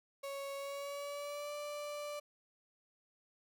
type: tone with pitch glide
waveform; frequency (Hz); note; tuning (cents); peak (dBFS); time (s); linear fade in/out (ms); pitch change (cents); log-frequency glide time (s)
35% pulse; 554.4 to 587.4; C#5 to D5; 0 to 0; -39; 0.23-2.2; 10; +100; 0.56-1.53
effects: none